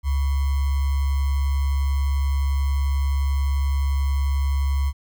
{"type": "tone with sample-and-hold", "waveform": "sine", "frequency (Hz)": 69.3, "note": "C#2", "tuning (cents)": 0, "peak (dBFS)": -18, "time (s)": [0.03, 4.93], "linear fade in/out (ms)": 50, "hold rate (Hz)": 1050, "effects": []}